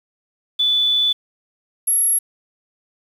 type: tone pair in turn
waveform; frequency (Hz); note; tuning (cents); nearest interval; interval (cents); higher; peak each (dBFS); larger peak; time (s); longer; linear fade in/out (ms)
sine; 3477 / 11232; A7 / F9; -21 / +9; octave + minor sixth; 2030; second; -14; neither; 0.59-1.13 / 1.87-2.19; first; 10
effects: 7-bit